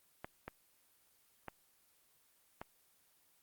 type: clicks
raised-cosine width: 0.5 ms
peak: -27 dBFS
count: 4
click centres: 0.245 / 0.48 / 1.483 / 2.615 s
effects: white hiss -71 dBFS RMS until 3.42 s + Opus 24 kbps